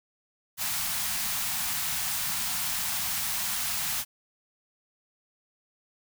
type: band-stop noise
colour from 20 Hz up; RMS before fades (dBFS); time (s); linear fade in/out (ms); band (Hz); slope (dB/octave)
white; -30; 0.57-4.05; 50; 240 to 680; 48
effects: none